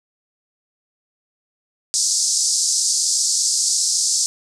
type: band-pass noise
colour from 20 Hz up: pink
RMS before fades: -19 dBFS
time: 1.94-4.26 s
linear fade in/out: 0 ms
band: 4800 to 8800 Hz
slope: 48 dB/octave
effects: none